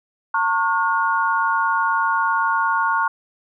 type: tone cluster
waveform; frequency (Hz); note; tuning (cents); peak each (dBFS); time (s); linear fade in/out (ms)
sine; 909 / 1097 / 1434; A#5 / C#6 / F6; -44 / -18 / +45; -21; 0.34-3.08; 5
effects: none